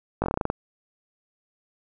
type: slowing click train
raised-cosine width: 1 ms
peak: -10 dBFS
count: 10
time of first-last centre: 0.22-0.501 s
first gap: 19 ms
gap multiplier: 1.12
effects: none